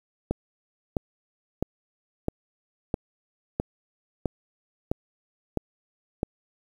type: click train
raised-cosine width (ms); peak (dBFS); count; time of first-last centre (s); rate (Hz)
2; -11; 10; 0.31-6.231; 1.52
effects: 8-bit